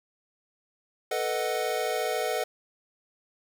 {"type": "chord", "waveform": "square", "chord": "B dominant seventh", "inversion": "third", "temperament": "equal", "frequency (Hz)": [440, 493.9, 622.3, 740], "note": ["A4", "B4", "D#5", "F#5"], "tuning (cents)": [0, 0, 0, 0], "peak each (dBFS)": -33, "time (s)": [1.11, 2.44], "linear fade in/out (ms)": 5, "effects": []}